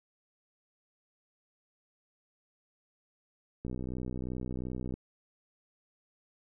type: click train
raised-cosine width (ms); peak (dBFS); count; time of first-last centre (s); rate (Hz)
3; -25; 82; 3.65-4.94; 62.8
effects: none